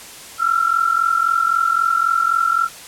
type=tone pair together; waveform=sine; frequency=1333 / 1376.8 Hz; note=E6 / F6; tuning=+19 / -25 cents; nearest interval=minor second; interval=56 cents; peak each=-17 dBFS; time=0.38-2.69 s; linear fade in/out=50 ms; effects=white hiss -37 dBFS RMS until 2.87 s + low-pass 11000 Hz 12 dB/octave